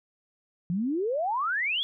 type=exponential sweep; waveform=sine; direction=up; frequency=165.4 to 3468 Hz; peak=-25 dBFS; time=0.7-1.83 s; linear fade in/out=0 ms; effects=none